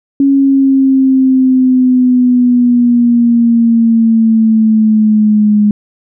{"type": "exponential sweep", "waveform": "sine", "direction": "down", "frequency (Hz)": [277, 207.7], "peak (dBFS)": -5, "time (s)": [0.2, 5.71], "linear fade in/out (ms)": 2, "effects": []}